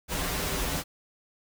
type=noise with comb filter; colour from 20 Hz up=pink; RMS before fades=-30 dBFS; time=0.08-0.84 s; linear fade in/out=50 ms; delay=9 ms; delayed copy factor=-0.55; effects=none